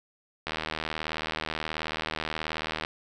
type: click train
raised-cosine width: 0.3 ms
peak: -14 dBFS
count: 188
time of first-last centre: 0.47-2.849 s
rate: 78.6 Hz
effects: none